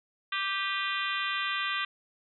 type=harmonic tone with a mistuned harmonic; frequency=392 Hz; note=G4; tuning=in tune; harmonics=3 / 4 / 5 / 6 / 7 / 8 / 9 / 10; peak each=-34 / -35 / -36 / -38 / -39 / -38 / -38 / -44 dBFS; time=0.32-1.85 s; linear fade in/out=5 ms; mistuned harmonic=6; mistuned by=+68 cents; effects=none